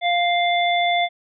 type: harmonic tone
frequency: 698.5 Hz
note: F5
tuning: in tune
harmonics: 1 / 3 / 5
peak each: -18 / -23 / -25 dBFS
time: 0.01-1.09 s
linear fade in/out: 50 ms
effects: none